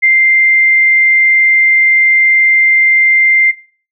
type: tone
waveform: sine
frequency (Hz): 2093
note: C7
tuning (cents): 0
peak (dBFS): -5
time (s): 0.02-3.52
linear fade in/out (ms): 20
effects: noise-tail reverb RT60 0.4 s tail -19 dB re dry